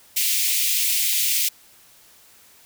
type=high-pass noise; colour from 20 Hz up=white; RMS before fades=-21 dBFS; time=0.16-1.49 s; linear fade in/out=10 ms; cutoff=2100 Hz; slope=48 dB/octave; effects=white hiss -52 dBFS RMS until 2.65 s